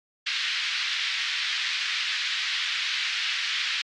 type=band-pass noise; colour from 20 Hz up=white; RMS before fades=-28 dBFS; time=0.26-3.82 s; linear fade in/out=10 ms; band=1700 to 4200 Hz; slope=24 dB/octave; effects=low-pass 7000 Hz 12 dB/octave + AAC 64 kbps